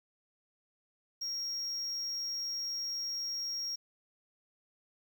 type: tone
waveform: triangle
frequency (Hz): 5588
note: F8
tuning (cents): 0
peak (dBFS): -33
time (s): 1.21-3.76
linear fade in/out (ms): 10
effects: 10-bit